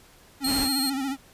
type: tone with vibrato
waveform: square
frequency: 270.5 Hz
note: C#4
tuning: 42 cents flat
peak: -27 dBFS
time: 0.4-1.17 s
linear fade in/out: 50 ms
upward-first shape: sine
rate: 14 Hz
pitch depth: 70 cents each way
type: tone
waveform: sawtooth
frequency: 4230 Hz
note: C8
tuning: 18 cents sharp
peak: -22 dBFS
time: 0.44-0.9 s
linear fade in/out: 5 ms
type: noise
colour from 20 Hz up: pink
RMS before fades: -32 dBFS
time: 0.45-0.69 s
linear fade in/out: 50 ms
effects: pink hiss -54 dBFS RMS until 1.33 s + resampled to 32000 Hz